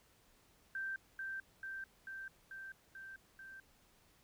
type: tone with echo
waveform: sine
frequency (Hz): 1566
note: G6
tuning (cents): -2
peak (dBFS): -38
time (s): 0.75-0.96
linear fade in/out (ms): 2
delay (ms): 440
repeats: 6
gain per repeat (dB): -2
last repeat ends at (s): 3.6
effects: pink hiss -69 dBFS RMS until 4.23 s